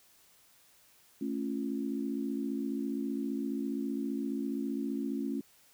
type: chord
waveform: sine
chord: A augmented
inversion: none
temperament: just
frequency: 220 / 275 / 343.8 Hz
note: A3 / C#4 / E#4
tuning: 0 / -14 / -27 cents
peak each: -36 / -34 / -40 dBFS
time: 1.21-5.41 s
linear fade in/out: 5 ms
effects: white hiss -63 dBFS RMS until 5.73 s